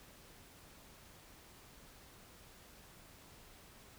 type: silence
effects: pink hiss -59 dBFS RMS until 3.98 s